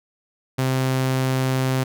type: tone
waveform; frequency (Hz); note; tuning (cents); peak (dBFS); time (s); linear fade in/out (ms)
sawtooth; 130.81; C3; 0; -15; 0.58-1.84; 10
effects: none